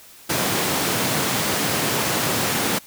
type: high-pass noise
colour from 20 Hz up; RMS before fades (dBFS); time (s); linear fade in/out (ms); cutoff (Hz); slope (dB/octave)
pink; -22; 0.29-2.79; 10; 120; 24
effects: white hiss -46 dBFS RMS until 2.86 s